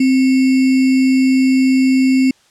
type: tone with sample-and-hold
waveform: sine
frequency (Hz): 261.6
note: C4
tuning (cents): 0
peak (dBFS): -9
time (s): 0-2.31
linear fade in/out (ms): 5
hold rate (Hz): 2450
effects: white hiss -53 dBFS RMS until 2.5 s + low-pass 7000 Hz 12 dB/octave